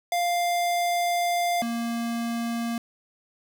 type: tone pair in turn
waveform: square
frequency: 698.5 / 233.1 Hz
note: F5 / A#3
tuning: 0 / 0 cents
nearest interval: octave + perfect fifth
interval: 1900 cents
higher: first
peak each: -23 / -27 dBFS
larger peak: first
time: 0.12-1.62 / 1.62-2.78 s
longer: first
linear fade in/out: 2 ms
effects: none